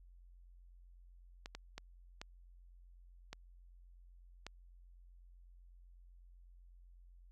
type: clicks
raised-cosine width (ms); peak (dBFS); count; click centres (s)
0.2; -28; 6; 1.459 / 1.55 / 1.78 / 2.215 / 3.33 / 4.466
effects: added 44 Hz sine -57 dBFS peak until 7.31 s